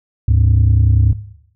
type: tone pair together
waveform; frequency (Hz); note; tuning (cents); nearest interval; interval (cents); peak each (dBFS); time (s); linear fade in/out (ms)
sine; 73.42 / 103.83; D2 / G#2; 0 / 0; tritone; 600; -10; 0.28-1.13; 5
effects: noise-tail reverb RT60 0.7 s tail -17 dB re dry + tanh soft clip ceiling -5 dBFS